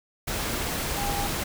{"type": "tone in noise", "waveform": "sine", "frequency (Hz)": 807, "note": "G#5", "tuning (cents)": -50, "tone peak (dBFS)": -30, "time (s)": [0.97, 1.27], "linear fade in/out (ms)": 10, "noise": "pink", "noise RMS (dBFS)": -29, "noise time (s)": [0.27, 1.44], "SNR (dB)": -4, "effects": []}